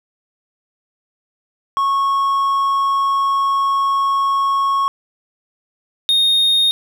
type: tone pair in turn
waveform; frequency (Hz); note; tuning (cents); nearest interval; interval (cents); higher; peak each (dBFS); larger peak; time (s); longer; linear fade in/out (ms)
triangle; 1100 / 3700; C#6 / A#7; -14 / -14; octave + major sixth; 2100; second; -12 / -10; second; 1.77-4.88 / 6.09-6.71; first; 0
effects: none